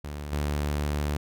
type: tone with level steps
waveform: sawtooth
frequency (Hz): 73.42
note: D2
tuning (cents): 0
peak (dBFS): -30 / -22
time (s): 0.04-1.17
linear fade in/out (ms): 5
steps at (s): 0.32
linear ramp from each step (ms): 2
effects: none